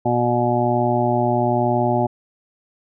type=harmonic tone; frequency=121 Hz; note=B2; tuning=35 cents flat; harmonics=1 / 2 / 3 / 5 / 6 / 7; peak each=-23 / -23 / -23 / -23 / -23 / -23 dBFS; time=0.05-2.07 s; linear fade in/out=10 ms; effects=none